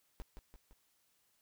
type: noise with echo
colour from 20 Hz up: brown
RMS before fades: -43 dBFS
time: 0.2-0.22 s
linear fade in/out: 0 ms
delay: 170 ms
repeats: 3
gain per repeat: -5 dB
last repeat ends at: 0.73 s
effects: white hiss -75 dBFS RMS until 1.41 s